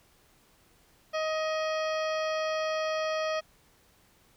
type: harmonic tone with a mistuned harmonic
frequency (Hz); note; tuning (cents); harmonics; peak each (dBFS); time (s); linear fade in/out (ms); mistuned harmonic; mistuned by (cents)
628; D#5; +16; 1 / 2 / 3 / 4 / 5 / 7 / 8 / 9; -29 / -35 / -39 / -41 / -43 / -46 / -47 / -48; 1.13-3.41; 20; 5; +50
effects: pink hiss -63 dBFS RMS until 4.36 s